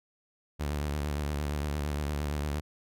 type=tone with vibrato; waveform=sawtooth; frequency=73.42 Hz; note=D2; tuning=in tune; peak=-26 dBFS; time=0.59-2.61 s; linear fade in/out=20 ms; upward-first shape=sine; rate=8.7 Hz; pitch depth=60 cents each way; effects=none